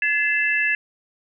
sine tone cluster, 1712 / 2061 / 2654 Hz, A6 / C7 / E7, -48 / -27 / +11 cents, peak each -21 / -25 / -22 dBFS, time 0.02-0.75 s, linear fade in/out 2 ms, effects none

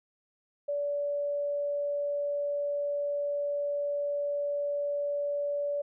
sine tone, 576 Hz, D5, 34 cents flat, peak -28 dBFS, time 0.68-5.82 s, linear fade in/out 10 ms, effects none

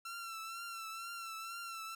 sawtooth tone with vibrato, 1350 Hz, E6, 41 cents sharp, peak -39 dBFS, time 0.05-1.95 s, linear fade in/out 5 ms, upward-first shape triangle, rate 2.1 Hz, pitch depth 52 cents each way, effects none

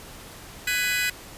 sawtooth chord, G# minor seventh, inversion third, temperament just, 1495.1 / 1661.2 / 1993.5 / 2492 Hz, F#6 / G#6 / B6 / D#7, +18 / 0 / +16 / +2 cents, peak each -25 / -28 / -23 / -24 dBFS, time 0.67-1.1 s, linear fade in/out 5 ms, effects pink hiss -43 dBFS RMS until 1.37 s + resampled to 32000 Hz

